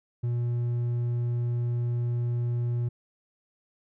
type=tone with hard clipping; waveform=sine; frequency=120 Hz; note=B2; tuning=49 cents flat; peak=-26 dBFS; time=0.23-2.89 s; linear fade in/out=10 ms; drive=3 dB; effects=none